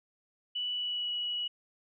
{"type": "tone with pitch glide", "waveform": "sine", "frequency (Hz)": [2960, 2928], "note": ["F#7", "F#7"], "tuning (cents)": [0, -19], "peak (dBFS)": -31, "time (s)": [0.55, 1.48], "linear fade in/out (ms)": 10, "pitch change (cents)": -19, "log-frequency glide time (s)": [0.73, 1.11], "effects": []}